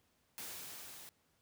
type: noise with level ramp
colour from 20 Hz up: white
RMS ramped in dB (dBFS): -45 to -53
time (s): 0.38-1.09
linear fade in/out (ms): 0
effects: pink hiss -75 dBFS RMS until 1.41 s + high-pass 60 Hz 12 dB/octave